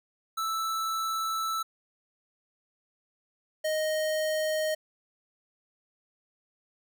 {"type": "tone pair in turn", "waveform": "square", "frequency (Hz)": [1318.5, 622.2], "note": ["E6", "D#5"], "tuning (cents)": [0, 0], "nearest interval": "octave + minor second", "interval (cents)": 1300, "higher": "first", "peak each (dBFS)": [-29, -27], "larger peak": "second", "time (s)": [[0.37, 1.63], [3.64, 4.75]], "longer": "first", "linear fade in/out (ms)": 10, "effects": []}